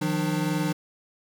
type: tone cluster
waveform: square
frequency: 156.3 / 177.9 / 301.4 Hz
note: D#3 / F3 / D4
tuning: +8 / +32 / +45 cents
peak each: -29 dBFS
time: 0.01-0.73 s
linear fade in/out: 10 ms
effects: none